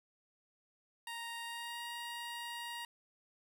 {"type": "tone with pitch glide", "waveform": "15% pulse", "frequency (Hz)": [932.3, 944.2], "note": ["A#5", "A#5"], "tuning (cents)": [0, 22], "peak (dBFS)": -35, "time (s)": [1.07, 2.85], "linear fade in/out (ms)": 2, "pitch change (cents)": 22, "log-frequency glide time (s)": [1.45, 1.81], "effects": []}